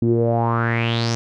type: tone with low-pass filter sweep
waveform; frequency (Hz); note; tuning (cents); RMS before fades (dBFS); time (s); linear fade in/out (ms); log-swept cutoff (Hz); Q
sawtooth; 116.1; A#2; -7; -19; 0.02-1.15; 0; 280 to 6100; 5.9
effects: none